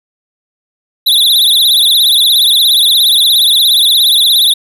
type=tone with vibrato; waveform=square; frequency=3700 Hz; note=A#7; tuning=14 cents flat; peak=-6 dBFS; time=1.06-4.54 s; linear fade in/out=10 ms; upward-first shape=triangle; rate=17 Hz; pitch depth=180 cents each way; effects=none